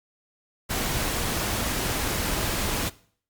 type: noise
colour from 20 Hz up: pink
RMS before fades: -27 dBFS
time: 0.69-2.9 s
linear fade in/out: 20 ms
effects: noise-tail reverb RT60 0.5 s tail -19 dB re dry + Opus 48 kbps